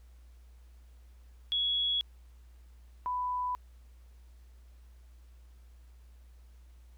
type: tone pair in turn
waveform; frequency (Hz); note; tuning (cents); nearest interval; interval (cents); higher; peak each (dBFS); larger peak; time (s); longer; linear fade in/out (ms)
sine; 3353 / 994.6; G#7 / B5; +16 / +12; octave + major sixth; 2104; first; -27 / -30; first; 1.52-2.01 / 3.06-3.55; neither; 0
effects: added 60 Hz sine -52 dBFS peak until 6.97 s + pink hiss -70 dBFS RMS until 6.97 s